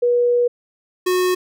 sine / square tone pair in turn, 484 / 365 Hz, B4 / F#4, -35 / -24 cents, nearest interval perfect fourth, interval 489 cents, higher first, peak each -13 / -16 dBFS, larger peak first, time 0.02-0.48 / 1.06-1.35 s, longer first, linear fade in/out 10 ms, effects none

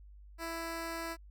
10% pulse tone, 331.2 Hz, E4, 8 cents sharp, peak -29 dBFS, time 0.38-1.17 s, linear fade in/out 50 ms, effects added 50 Hz sine -51 dBFS peak until 1.3 s

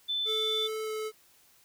sine tone, 3520 Hz, A7, in tune, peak -28 dBFS, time 0.08-0.68 s, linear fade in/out 20 ms
square tone with pitch glide, 436.4 to 433.4 Hz, A4 to A4, -14 to -26 cents, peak -33 dBFS, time 0.25-1.12 s, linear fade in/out 50 ms, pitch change -12 cents, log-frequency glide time 0.84-0.9 s
effects white hiss -62 dBFS RMS until 1.64 s

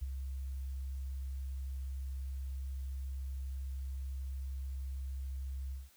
sine tone with ADSR envelope, 66.7 Hz, C2, 34 cents sharp, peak -32 dBFS, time 0.01-5.9 s, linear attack 18 ms, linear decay 23 ms, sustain -5 dB, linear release 180 ms, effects white hiss -65 dBFS RMS until 5.96 s

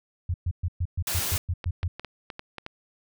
sine tone bursts, 87.31 Hz, F2, in tune, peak -23 dBFS, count 10, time 0.29-1.88 s, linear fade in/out 5 ms, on 51 ms, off 120 ms
white noise, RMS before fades -29 dBFS, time 1.07-1.38 s, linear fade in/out 2 ms
clicks, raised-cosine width 0.3 ms, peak -20 dBFS, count 8, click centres 1.642 / 1.831 / 1.996 / 2.047 / 2.302 / 2.394 / 2.583 / 2.664 s
effects none

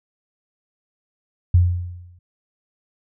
sine tone with exponential decay, 88.3 Hz, F2, 20 cents sharp, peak -8 dBFS, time 1.54-2.19 s, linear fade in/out 5 ms, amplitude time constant 140 ms, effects none

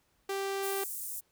sawtooth tone, 392 Hz, G4, in tune, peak -28 dBFS, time 0.29-0.84 s, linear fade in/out 5 ms
pink high-pass noise, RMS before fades -39 dBFS, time 0.62-1.21 s, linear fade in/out 20 ms, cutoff 8500 Hz, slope 24 dB/octave
effects pink hiss -72 dBFS RMS until 1.31 s

